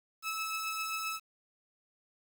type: tone pair together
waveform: sawtooth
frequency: 1303.8 / 2600 Hz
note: E6 / E7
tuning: -19 / -24 cents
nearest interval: octave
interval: 1195 cents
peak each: -32 / -36 dBFS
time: 0.22-1.2 s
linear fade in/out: 50 ms
effects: 9-bit